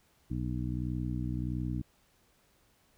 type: harmonic tone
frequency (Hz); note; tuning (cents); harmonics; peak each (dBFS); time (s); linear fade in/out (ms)
61.5; B1; -7; 1 / 2 / 3 / 4 / 5; -37 / -35 / -39 / -40 / -40; 0.3-1.82; 10
effects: pink hiss -68 dBFS RMS until 2.97 s